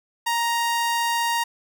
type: tone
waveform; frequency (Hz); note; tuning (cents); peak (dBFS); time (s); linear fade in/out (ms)
sawtooth; 935; A#5; +5; -17; 0.26-1.44; 10
effects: none